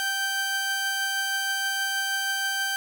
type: tone pair together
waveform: sawtooth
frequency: 784 / 1561.7 Hz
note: G5 / G6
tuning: 0 / -7 cents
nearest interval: octave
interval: 1193 cents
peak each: -30 / -22 dBFS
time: 0-2.76 s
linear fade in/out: 0 ms
effects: none